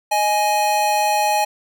square tone pair together, 622.3 / 836 Hz, D#5 / G#5, 0 / +11 cents, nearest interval perfect fourth, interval 511 cents, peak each -24 / -17 dBFS, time 0.11-1.45 s, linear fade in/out 10 ms, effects none

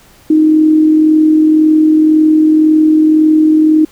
sine tone with amplitude modulation, 311.1 Hz, D#4, in tune, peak -3 dBFS, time 0.3-3.85 s, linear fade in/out 5 ms, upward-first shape sine, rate 41.9 Hz, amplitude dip 35%, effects pink hiss -44 dBFS RMS until 3.91 s

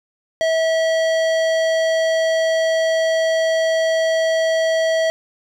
sine tone with hard clipping, 648 Hz, E5, 30 cents flat, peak -17 dBFS, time 0.41-5.1 s, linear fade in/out 0 ms, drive 15 dB, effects none

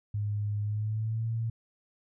sine tone with pitch glide, 103.83 to 113.88 Hz, G#2 to A#2, 0 to -40 cents, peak -28 dBFS, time 0.14-1.5 s, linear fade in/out 5 ms, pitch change +160 cents, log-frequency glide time 0.62-1.28 s, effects none

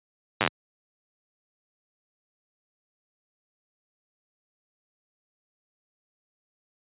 slowing click train, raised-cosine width 0.3 ms, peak -5 dBFS, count 7, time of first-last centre 0.41-0.476 s, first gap 9 ms, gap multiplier 1.08, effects high-pass 100 Hz 12 dB/octave + resampled to 8000 Hz

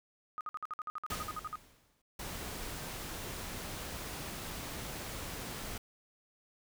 sine tone bursts, 1244.5 Hz, D#6, in tune, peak -36 dBFS, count 15, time 0.38-1.556 s, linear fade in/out 0 ms, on 28 ms, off 54 ms
pink noise with exponential decay, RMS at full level -37 dBFS, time 1.1-2.02 s, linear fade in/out 5 ms, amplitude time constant 200 ms
pink noise, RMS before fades -42 dBFS, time 2.19-5.78 s, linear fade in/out 5 ms
effects none

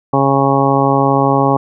harmonic tone, 137.5 Hz, C#3, 14 cents flat, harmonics 1 / 2 / 3 / 4 / 5 / 6 / 7 / 8, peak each -17 / -16 / -18 / -18 / -21 / -16 / -22 / -18 dBFS, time 0.13-1.57 s, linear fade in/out 5 ms, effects none

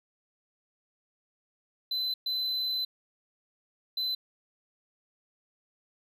triangle tone bursts at uneven times, 4034 Hz, B7, 36 cents sharp, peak -27 dBFS, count 3, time 1.91-2.14 / 2.26-2.85 / 3.97-4.15 s, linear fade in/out 5 ms, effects none

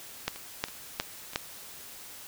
two click trains, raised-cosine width 0.2 ms, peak -10 / -24 dBFS, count 4 / 4, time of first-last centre 0.28-1.359 / 0.36-1.334 s, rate 2.78 / 3.08 Hz, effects white hiss -46 dBFS RMS until 2.27 s

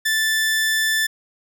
sawtooth tone, 1760 Hz, A6, in tune, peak -14 dBFS, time 0.05-1.07 s, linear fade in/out 10 ms, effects none

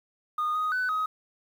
sine tone with pitch steps, 1228 / 1248 / 1501 / 1262 Hz, D#6 / D#6 / F#6 / D#6, -23 / +5 / +24 / +24 cents, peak -23 dBFS, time 0.38-1.06 s, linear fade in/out 5 ms, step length 170 ms, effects tanh soft clip ceiling -23 dBFS + 9-bit

